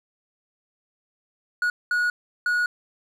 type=tone bursts at uneven times; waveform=triangle; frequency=1455 Hz; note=F#6; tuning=29 cents flat; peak=-18 dBFS; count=3; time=1.62-1.7 / 1.91-2.1 / 2.46-2.66 s; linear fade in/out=2 ms; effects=none